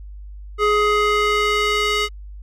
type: tone with band-pass filter sweep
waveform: square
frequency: 418.8 Hz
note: G#4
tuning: 15 cents sharp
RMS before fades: -18 dBFS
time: 0.58-2.09 s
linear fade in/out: 50 ms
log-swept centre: 1200 to 2800 Hz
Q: 0.98
effects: added 50 Hz sine -33 dBFS peak until 2.42 s